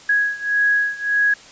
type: beating tone pair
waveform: sine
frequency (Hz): 1661.2 / 1662.9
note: G#6 / G#6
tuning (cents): 0 / +2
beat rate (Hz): 1.7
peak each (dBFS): -18 / -20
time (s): 0.09-1.34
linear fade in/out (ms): 5
effects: white hiss -43 dBFS RMS until 1.51 s + resampled to 16000 Hz